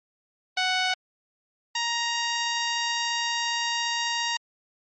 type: tone pair in turn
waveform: 10% pulse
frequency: 742 / 937.3 Hz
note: F#5 / A#5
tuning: +5 / +9 cents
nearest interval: major third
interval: 404 cents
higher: second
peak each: -14 / -16 dBFS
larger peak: first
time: 0.57-0.94 / 1.75-4.37 s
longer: second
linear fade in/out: 5 ms
effects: MP3 32 kbps